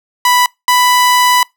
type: tone pair in turn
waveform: sawtooth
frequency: 987.8 / 991.5 Hz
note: B5 / B5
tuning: 0 / +7 cents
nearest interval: unison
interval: 7 cents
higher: second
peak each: -4 dBFS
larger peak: neither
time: 0.25-0.46 / 0.68-1.43 s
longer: second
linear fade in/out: 2 ms
effects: noise-tail reverb RT60 0.2 s tail -25 dB re dry